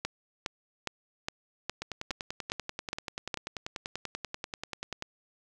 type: two click trains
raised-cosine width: 0.2 ms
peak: -14 / -18 dBFS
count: 9 / 34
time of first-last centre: 0.05-3.342 / 1.82-5.024 s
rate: 2.43 / 10.3 Hz
effects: none